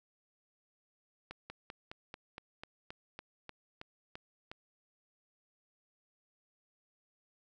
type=slowing click train; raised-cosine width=0.3 ms; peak=-28 dBFS; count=13; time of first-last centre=1.31-4.515 s; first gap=190 ms; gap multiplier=1.06; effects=none